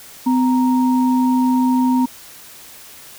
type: tone pair together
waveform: sine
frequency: 254 / 932.3 Hz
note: B3 / A#5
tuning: +49 / 0 cents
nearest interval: octave + major seventh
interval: 2251 cents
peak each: -13 / -21 dBFS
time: 0.26-2.06 s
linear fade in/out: 10 ms
effects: white hiss -40 dBFS RMS until 3.18 s